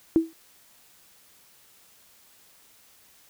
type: tone with exponential decay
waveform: sine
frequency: 325.9 Hz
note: E4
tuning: 20 cents flat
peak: -12 dBFS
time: 0.16-0.33 s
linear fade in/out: 0 ms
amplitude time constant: 35 ms
effects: white hiss -57 dBFS RMS until 3.29 s